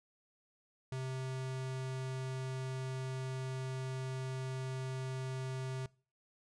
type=tone; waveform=square; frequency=130.81 Hz; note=C3; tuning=in tune; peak=-38 dBFS; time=0.92-5.86 s; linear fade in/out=2 ms; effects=noise-tail reverb RT60 0.4 s tail -23 dB re dry + resampled to 22050 Hz